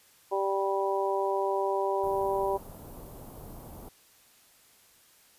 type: harmonic tone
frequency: 195.4 Hz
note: G3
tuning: 5 cents flat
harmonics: 2 / 3 / 4 / 5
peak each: -29 / -32 / -33 / -32 dBFS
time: 0.31-2.58 s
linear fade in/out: 20 ms
type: band-stop noise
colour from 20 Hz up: pink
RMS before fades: -45 dBFS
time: 2.03-3.89 s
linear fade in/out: 5 ms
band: 980 to 12000 Hz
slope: 24 dB/octave
effects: white hiss -60 dBFS RMS until 5.38 s + resampled to 32000 Hz